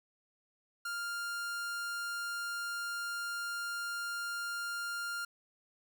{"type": "tone", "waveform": "45% pulse", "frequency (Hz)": 1400, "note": "F6", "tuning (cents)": 4, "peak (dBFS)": -36, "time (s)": [0.85, 5.25], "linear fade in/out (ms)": 5, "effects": []}